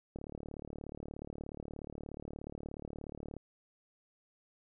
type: click train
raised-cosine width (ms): 2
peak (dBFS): -30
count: 119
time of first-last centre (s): 0.16-3.367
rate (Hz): 36.8
effects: none